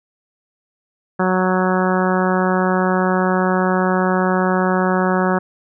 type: harmonic tone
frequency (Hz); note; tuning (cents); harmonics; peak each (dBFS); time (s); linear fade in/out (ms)
185; F#3; 0; 1 / 2 / 3 / 4 / 5 / 6 / 7 / 8 / 9; -18 / -21 / -23 / -24 / -25 / -26 / -26 / -27 / -28; 1.19-5.39; 10
effects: none